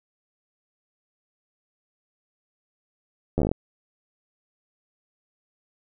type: slowing click train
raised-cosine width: 2 ms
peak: -10 dBFS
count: 9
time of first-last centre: 3.38-3.515 s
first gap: 11 ms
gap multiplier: 1.12
effects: none